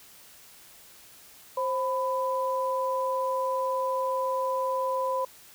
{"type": "tone pair together", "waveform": "sine", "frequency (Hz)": [527.4, 999], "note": ["C5", "B5"], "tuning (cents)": [14, 20], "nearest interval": "major seventh", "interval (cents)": 1106, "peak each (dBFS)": -28, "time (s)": [1.57, 5.25], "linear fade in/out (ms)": 5, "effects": ["white hiss -52 dBFS RMS until 5.54 s"]}